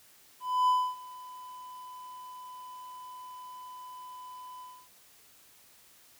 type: tone with ADSR envelope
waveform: triangle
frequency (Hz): 1003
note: B5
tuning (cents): +26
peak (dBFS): -19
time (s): 0.4-4.89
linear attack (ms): 280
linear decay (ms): 270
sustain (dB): -22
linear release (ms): 280
effects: white hiss -59 dBFS RMS until 6.19 s